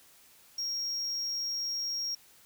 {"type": "tone", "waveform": "triangle", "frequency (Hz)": 5588, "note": "F8", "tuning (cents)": 0, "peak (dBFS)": -30, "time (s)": [0.58, 2.15], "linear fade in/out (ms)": 5, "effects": ["white hiss -59 dBFS RMS until 2.45 s"]}